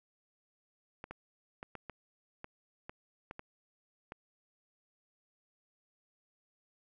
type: clicks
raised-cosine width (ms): 0.5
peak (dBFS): -28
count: 10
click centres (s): 1.041 / 1.11 / 1.629 / 1.753 / 1.897 / 2.444 / 2.895 / 3.311 / 3.394 / 4.121
effects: none